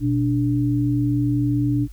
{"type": "tone pair together", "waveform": "sine", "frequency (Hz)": [122.35, 292], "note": ["B2", "D4"], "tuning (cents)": [-16, -10], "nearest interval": "octave + minor third", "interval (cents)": 1506, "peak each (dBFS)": -20, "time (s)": [0, 1.88], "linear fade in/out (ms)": 50, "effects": ["added 50 Hz sine -35 dBFS peak until 1.92 s", "white hiss -57 dBFS RMS until 1.92 s"]}